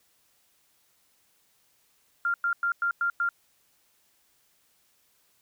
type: tone bursts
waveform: sine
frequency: 1393 Hz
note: F6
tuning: 5 cents flat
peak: -23 dBFS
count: 6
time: 2.25-3.29 s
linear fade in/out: 2 ms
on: 90 ms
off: 100 ms
effects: white hiss -67 dBFS RMS until 5.41 s